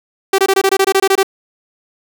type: tone bursts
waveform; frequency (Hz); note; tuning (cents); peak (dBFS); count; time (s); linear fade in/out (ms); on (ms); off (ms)
sawtooth; 387.6; G4; -20; -5; 12; 0.33-1.231; 5; 54; 23
effects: 7-bit